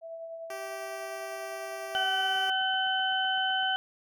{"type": "tone with tremolo", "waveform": "sine", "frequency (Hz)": 659.3, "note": "E5", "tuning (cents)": 0, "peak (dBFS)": -36, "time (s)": [0.01, 2.07], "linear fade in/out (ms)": 50, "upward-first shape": "triangle", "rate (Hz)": 10, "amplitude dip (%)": 40}
{"type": "tone", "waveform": "10% pulse", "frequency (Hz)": 388.5, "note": "G4", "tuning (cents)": -16, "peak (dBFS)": -30, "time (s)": [0.5, 2.5], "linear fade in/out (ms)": 2}
{"type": "harmonic tone", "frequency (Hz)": 760, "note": "F#5", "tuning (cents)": 46, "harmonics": [1, 2, 4], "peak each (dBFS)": [-30, -30, -30], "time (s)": [1.95, 3.76], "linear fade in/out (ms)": 0}
{"type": "click train", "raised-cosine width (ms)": 0.5, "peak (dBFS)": -36, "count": 12, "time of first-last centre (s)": [2.36, 3.758], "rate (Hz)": 7.87}
{"effects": []}